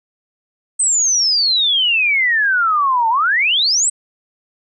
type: exponential two-way sweep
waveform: sine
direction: down then up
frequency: 8372 to 880 to 8372 Hz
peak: -12 dBFS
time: 0.79-3.9 s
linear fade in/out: 10 ms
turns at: 3.09 s
effects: none